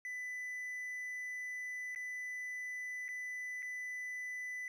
triangle tone with dropouts, 1996 Hz, B6, 18 cents sharp, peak -38 dBFS, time 0.05-4.68 s, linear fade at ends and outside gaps 1 ms, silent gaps 1.949-1.959 / 3.082-3.088 / 3.623-3.627 s, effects none

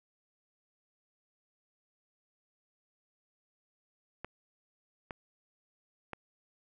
clicks, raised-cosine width 0.5 ms, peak -24 dBFS, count 3, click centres 4.246 / 5.108 / 6.133 s, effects none

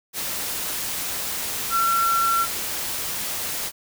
sine tone in noise, 1357 Hz, E6, 50 cents sharp, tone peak -18 dBFS, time 1.7-2.47 s, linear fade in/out 50 ms, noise white, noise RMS -28 dBFS, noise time 0.13-3.72 s, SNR +7 dB, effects none

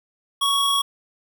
square tone pair together, 1119 / 3317 Hz, C#6 / G#7, +16 / -3 cents, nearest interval octave + perfect fifth, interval 1881 cents, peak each -22 / -21 dBFS, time 0.41-0.82 s, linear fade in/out 10 ms, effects none

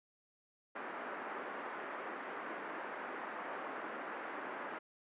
white band-pass noise, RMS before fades -44 dBFS, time 0.75-4.79 s, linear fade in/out 10 ms, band 250 to 1700 Hz, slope 24 dB/octave, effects resampled to 8000 Hz

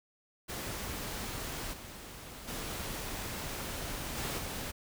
pink noise with level steps, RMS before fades -39 / -47 / -39 / -36 / -39 dBFS, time 0.48-4.72 s, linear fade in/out 20 ms, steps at 1.72 / 2.47 / 4.16 / 4.37 s, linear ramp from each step 20 ms, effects none

